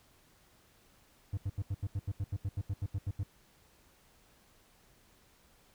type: tone bursts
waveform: triangle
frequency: 98.2 Hz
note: G2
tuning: 4 cents sharp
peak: -29 dBFS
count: 16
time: 1.33-3.234 s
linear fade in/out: 5 ms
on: 44 ms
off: 80 ms
effects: pink hiss -65 dBFS RMS until 5.74 s